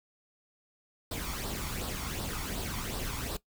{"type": "noise with flanger", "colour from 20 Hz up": "pink", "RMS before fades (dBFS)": -36, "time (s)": [1.11, 3.37], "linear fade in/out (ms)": 5, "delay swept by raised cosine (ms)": [0.22, 0.92], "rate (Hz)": 2.7, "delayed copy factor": 0.55, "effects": ["noise-tail reverb RT60 0.1 s tail -18 dB re dry"]}